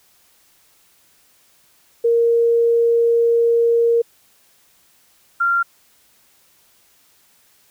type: tone pair in turn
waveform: sine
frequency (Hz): 466.2 / 1383.8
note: A#4 / F6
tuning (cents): 0 / -16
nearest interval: octave + perfect fifth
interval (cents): 1884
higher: second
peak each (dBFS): -12 / -14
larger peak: first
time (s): 2.04-4.02 / 5.4-5.63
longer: first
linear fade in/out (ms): 10
effects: white hiss -56 dBFS RMS until 7.7 s